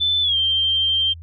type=tone with pitch glide; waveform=sine; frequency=3520 to 3154 Hz; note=A7 to G7; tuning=0 to +10 cents; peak=-16 dBFS; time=0-1.14 s; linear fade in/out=20 ms; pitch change=-190 cents; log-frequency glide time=0.22-0.37 s; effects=added 83 Hz sine -35 dBFS peak until 1.22 s